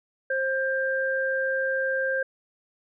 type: tone pair together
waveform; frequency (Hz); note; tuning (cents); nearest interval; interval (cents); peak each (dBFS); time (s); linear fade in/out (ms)
sine; 530 / 1588.2; C5 / G6; +22 / +22; octave + perfect fifth; 1900; -26; 0.3-2.23; 5
effects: none